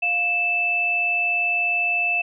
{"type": "tone pair together", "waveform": "sine", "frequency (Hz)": [704.1, 2637], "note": ["F5", "E7"], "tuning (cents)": [14, 0], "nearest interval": "octave + major seventh", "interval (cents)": 2286, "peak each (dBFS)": [-29, -19], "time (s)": [0.02, 2.22], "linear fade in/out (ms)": 10, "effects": []}